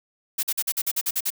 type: noise bursts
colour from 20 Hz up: blue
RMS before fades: -24 dBFS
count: 10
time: 0.38-1.304 s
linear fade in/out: 10 ms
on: 51 ms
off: 46 ms
effects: none

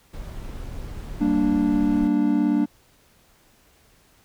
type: noise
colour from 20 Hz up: brown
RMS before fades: -34 dBFS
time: 0.13-2.08 s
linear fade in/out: 10 ms
type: chord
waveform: triangle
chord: G minor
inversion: none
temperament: equal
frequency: 196 / 233.1 / 293.7 Hz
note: G3 / Bb3 / D4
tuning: 0 / 0 / 0 cents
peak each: -23 / -21 / -18 dBFS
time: 1.2-2.66 s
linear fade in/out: 20 ms
effects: pink hiss -58 dBFS RMS until 4.24 s

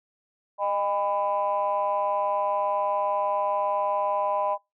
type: tone cluster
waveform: sine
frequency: 613 / 806 / 999 Hz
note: D#5 / G5 / B5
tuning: -26 / +48 / +20 cents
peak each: -26 / -28 / -26 dBFS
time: 0.58-4.58 s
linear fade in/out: 50 ms
effects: noise-tail reverb RT60 0.2 s tail -25 dB re dry + tanh soft clip ceiling -15 dBFS

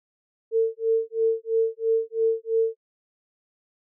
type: tone with tremolo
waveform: sine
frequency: 450.5 Hz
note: A4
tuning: 41 cents sharp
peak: -17 dBFS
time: 0.51-2.77 s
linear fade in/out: 50 ms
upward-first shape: sine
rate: 3 Hz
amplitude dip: 100%
effects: none

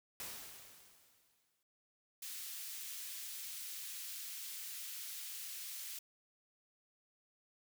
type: noise with exponential decay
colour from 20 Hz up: white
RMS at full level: -44 dBFS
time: 0.2-1.63 s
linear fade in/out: 1 ms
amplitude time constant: 310 ms
type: high-pass noise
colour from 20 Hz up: white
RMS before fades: -46 dBFS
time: 2.22-5.99 s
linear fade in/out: 5 ms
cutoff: 2300 Hz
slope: 12 dB/octave
effects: none

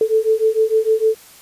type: beating tone pair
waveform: sine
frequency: 436.8 / 443.4 Hz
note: A4 / A4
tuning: -13 / +13 cents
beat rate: 6.6 Hz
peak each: -16 dBFS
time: 0.01-1.15 s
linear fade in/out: 2 ms
effects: white hiss -44 dBFS RMS until 1.41 s + resampled to 32000 Hz

